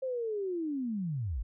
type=linear sweep; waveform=sine; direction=down; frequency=534 to 43.65 Hz; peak=-31 dBFS; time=0.02-1.43 s; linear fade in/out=10 ms; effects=none